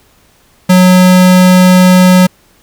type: tone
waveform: square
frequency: 183.1 Hz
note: F#3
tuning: 18 cents flat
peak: -3 dBFS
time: 0.69-2.27 s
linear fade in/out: 10 ms
effects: pink hiss -48 dBFS RMS until 2.62 s